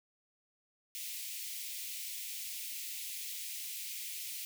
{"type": "high-pass noise", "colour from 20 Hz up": "white", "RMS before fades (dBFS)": -42, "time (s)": [0.95, 4.45], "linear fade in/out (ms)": 0, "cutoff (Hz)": 2100, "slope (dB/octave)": 48, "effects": []}